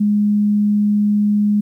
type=tone; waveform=sine; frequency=207.5 Hz; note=G#3; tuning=1 cent flat; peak=-12 dBFS; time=0-1.61 s; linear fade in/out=10 ms; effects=9-bit